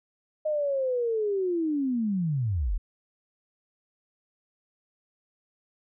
sine linear sweep, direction down, 622.3 to 32.62 Hz, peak -24 dBFS, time 0.45-2.78 s, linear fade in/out 10 ms, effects none

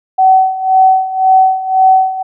sine tone with tremolo, 757 Hz, F#5, 39 cents sharp, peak -3 dBFS, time 0.18-2.23 s, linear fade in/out 10 ms, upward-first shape sine, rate 1.9 Hz, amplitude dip 80%, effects none

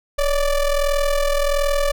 square ring-modulated tone, 293.7 Hz, D4, in tune, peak -14 dBFS, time 0.18-1.92 s, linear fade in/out 10 ms, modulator 273 Hz, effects none

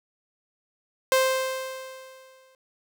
sawtooth tone with exponential decay, 523.3 Hz, C5, in tune, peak -13 dBFS, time 1.12-2.55 s, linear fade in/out 1 ms, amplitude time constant 310 ms, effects none

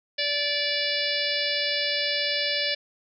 harmonic tone, 581 Hz, D5, 19 cents flat, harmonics 1 / 3 / 4 / 5 / 6 / 7 / 8 / 9, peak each -32 / -32 / -32 / -32 / -32 / -32 / -32 / -32 dBFS, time 0.18-2.75 s, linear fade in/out 10 ms, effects none

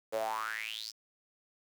sawtooth tone with high-pass filter sweep, 109.9 Hz, A2, 2 cents flat, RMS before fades -37 dBFS, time 0.12-0.92 s, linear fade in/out 20 ms, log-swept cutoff 490 to 5400 Hz, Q 8.6, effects 9-bit

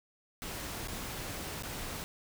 pink noise with dropouts, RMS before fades -40 dBFS, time 0.42-2.04 s, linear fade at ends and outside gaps 0 ms, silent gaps 0.874-0.883 / 1.624-1.634 s, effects none

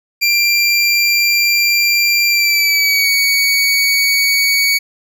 25% pulse tone with pitch glide, 2372 to 2245 Hz, D7 to C#7, +17 to +21 cents, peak -7 dBFS, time 0.21-4.79 s, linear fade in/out 20 ms, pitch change -96 cents, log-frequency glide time 2.28-3.1 s, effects none

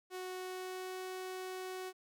sawtooth tone with pitch glide, 369.1 to 371.9 Hz, F#4 to F#4, -4 to +9 cents, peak -37 dBFS, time 0.1-1.93 s, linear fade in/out 50 ms, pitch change +13 cents, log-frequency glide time 0.34-0.99 s, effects none

